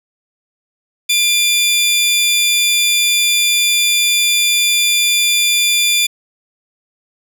sawtooth tone pair together, 2400 / 3498 Hz, D7 / A7, +37 / -11 cents, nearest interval perfect fifth, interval 652 cents, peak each -11 dBFS, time 1.09-6.07 s, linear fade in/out 10 ms, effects none

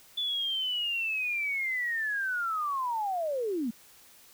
sine linear sweep, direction down, 3481 to 210.7 Hz, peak -28 dBFS, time 0.17-3.71 s, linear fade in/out 10 ms, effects white hiss -56 dBFS RMS until 4.33 s

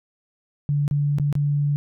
sine tone with dropouts, 144.7 Hz, D3, 25 cents flat, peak -18 dBFS, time 0.69-1.76 s, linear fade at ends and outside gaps 0 ms, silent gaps 0.879-0.911 / 1.185-1.198 / 1.327-1.353 s, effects none

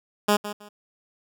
10% pulse tone with echo, 207.3 Hz, G#3, 3 cents flat, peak -9 dBFS, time 0.28-0.37 s, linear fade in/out 10 ms, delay 160 ms, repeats 2, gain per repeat -13 dB, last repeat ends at 0.69 s, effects none

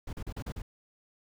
brown noise bursts, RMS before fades -37 dBFS, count 6, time 0.07-0.62 s, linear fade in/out 5 ms, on 60 ms, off 38 ms, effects none

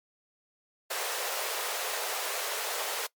pink high-pass noise, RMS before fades -33 dBFS, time 0.9-3.07 s, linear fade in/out 10 ms, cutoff 430 Hz, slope 48 dB/octave, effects noise-tail reverb RT60 0.1 s tail -21 dB re dry + MP3 96 kbps

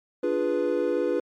triangle chord, D diminished seventh, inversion none, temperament equal, 293.7 / 349.2 / 415.3 / 493.9 Hz, D4 / F4 / Ab4 / Cb5, 0 / 0 / 0 / 0 cents, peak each -28 / -26 / -27 / -24 dBFS, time 0.23-1.2 s, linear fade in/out 5 ms, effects MP3 64 kbps

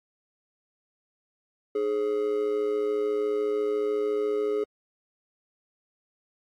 triangle tone with amplitude modulation, 420 Hz, G#4, 19 cents sharp, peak -19 dBFS, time 1.75-4.64 s, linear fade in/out 5 ms, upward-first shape sine, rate 114 Hz, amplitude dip 65%, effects AAC 48 kbps

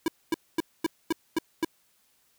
square tone bursts, 326.3 Hz, E4, 18 cents flat, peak -23 dBFS, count 7, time 0.06-1.647 s, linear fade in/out 2 ms, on 21 ms, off 240 ms, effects white hiss -67 dBFS RMS until 2.38 s

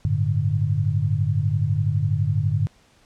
sine chord, G suspended second, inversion none, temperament equal, 98 / 110 / 146.83 Hz, G2 / A2 / D3, 0 / 0 / 0 cents, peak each -23 dBFS, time 0.05-2.67 s, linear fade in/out 0 ms, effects pink hiss -57 dBFS RMS until 3.05 s + low-pass 8000 Hz 12 dB/octave

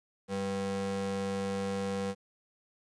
square ring-modulated tone, 146.83 Hz, D3, in tune, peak -29 dBFS, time 0.28-2.15 s, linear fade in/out 50 ms, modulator 343 Hz, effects resampled to 22050 Hz + 11-bit

